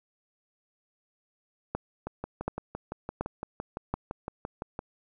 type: two click trains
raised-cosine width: 1 ms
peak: -20 / -15 dBFS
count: 17 / 4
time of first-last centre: 2.07-4.791 / 1.75-3.94 s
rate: 5.88 / 1.37 Hz
effects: none